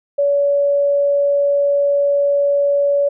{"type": "tone", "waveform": "sine", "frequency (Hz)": 568, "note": "C#5", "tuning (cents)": 42, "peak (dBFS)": -12, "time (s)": [0.18, 3.09], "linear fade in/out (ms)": 10, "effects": []}